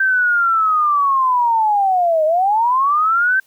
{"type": "linear two-way sweep", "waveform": "sine", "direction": "down then up", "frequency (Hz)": [1568, 610, 1568], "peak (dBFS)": -12, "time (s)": [0, 3.4], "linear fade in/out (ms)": 5, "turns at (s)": 2.25, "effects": ["white hiss -57 dBFS RMS until 3.46 s"]}